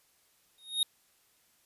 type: tone with exponential growth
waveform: square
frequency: 3729 Hz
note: A#7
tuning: in tune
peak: -23 dBFS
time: 0.58-0.83 s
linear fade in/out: 2 ms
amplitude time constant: 54 ms
effects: white hiss -68 dBFS RMS until 1.65 s + resampled to 32000 Hz